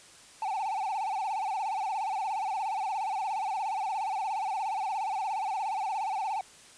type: tone with vibrato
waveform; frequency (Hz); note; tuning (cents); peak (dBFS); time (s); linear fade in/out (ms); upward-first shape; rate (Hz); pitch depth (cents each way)
triangle; 820; G#5; -22; -27; 0.42-6.41; 2; sine; 17; 160
effects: white hiss -53 dBFS RMS until 6.77 s + resampled to 22050 Hz